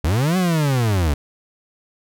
40% pulse linear two-way sweep, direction up then down, 67.5 to 189.9 to 67.5 Hz, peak -15 dBFS, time 0.04-1.14 s, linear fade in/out 5 ms, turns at 0.37 s, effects none

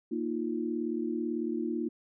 sine chord, Bb suspended fourth, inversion none, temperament equal, 233.1 / 311.1 / 349.2 Hz, Bb3 / Eb4 / F4, 0 / 0 / 0 cents, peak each -34 dBFS, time 0.11-1.89 s, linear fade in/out 10 ms, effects none

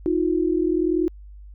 sine tone pair together, 317.2 / 357.8 Hz, D#4 / F4, +33 / +42 cents, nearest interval major second, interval 209 cents, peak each -21 dBFS, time 0.06-1.08 s, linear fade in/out 0 ms, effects added 50 Hz sine -39 dBFS peak until 1.54 s

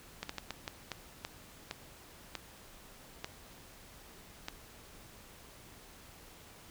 slowing click train, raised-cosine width 0.2 ms, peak -20 dBFS, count 11, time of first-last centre 0.23-4.484 s, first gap 64 ms, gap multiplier 1.39, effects pink hiss -55 dBFS RMS until 6.7 s

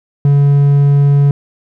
triangle tone, 142 Hz, C#3, 42 cents sharp, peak -4 dBFS, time 0.25-1.31 s, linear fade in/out 2 ms, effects none

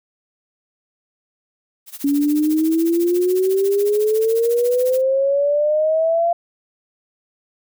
blue noise with tremolo, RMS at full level -31 dBFS, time 1.86-5.02 s, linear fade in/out 50 ms, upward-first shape sine, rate 14 Hz, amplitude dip 90%
sine exponential sweep, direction up, 280 to 690 Hz, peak -14 dBFS, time 2.04-6.33 s, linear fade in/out 5 ms
effects none

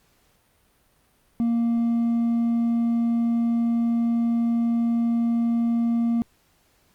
sine tone with hard clipping, 233.1 Hz, A#3, in tune, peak -20 dBFS, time 1.4-6.22 s, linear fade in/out 0 ms, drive 2 dB, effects pink hiss -63 dBFS RMS until 6.94 s + Opus 48 kbps

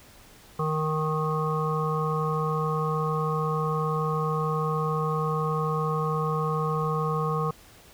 harmonic tone, 155.56 Hz, D#3, in tune, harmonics 1 / 3 / 5 / 7 / 8, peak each -27 / -30 / -37 / -30 / -34 dBFS, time 0.59-7.51 s, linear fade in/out 5 ms, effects pink hiss -52 dBFS RMS until 7.93 s

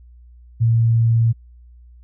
sine tone, 114.9 Hz, A#2, 25 cents flat, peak -12 dBFS, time 0.6-1.33 s, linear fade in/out 20 ms, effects added 60 Hz sine -42 dBFS peak until 2.03 s

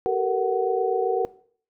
sine tone cluster, 384 / 446.2 / 474 / 746 Hz, G4 / A4 / A#4 / F#5, -36 / +24 / +29 / +14 cents, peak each -26 dBFS, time 0.06-1.25 s, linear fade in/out 0 ms, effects noise-tail reverb RT60 0.5 s tail -19 dB re dry

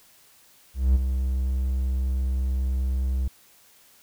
triangle tone with ADSR envelope, 64.8 Hz, C2, 16 cents flat, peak -12 dBFS, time 0.74-3.28 s, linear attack 210 ms, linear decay 25 ms, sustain -8 dB, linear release 6 ms, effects white hiss -56 dBFS RMS until 4.02 s

